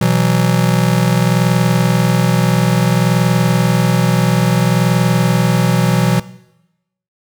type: chord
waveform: square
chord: B suspended fourth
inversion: none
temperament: just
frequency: 123.47 / 164.63 / 185.21 Hz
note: B2 / E3 / F#3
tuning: 0 / -2 / +2 cents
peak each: -16 dBFS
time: 0.01-6.2 s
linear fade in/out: 5 ms
effects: noise-tail reverb RT60 0.9 s tail -18 dB re dry